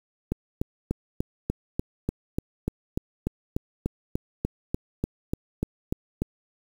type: click train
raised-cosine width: 3 ms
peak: -12 dBFS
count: 21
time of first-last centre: 0.32-6.22 s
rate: 3.39 Hz
effects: 7-bit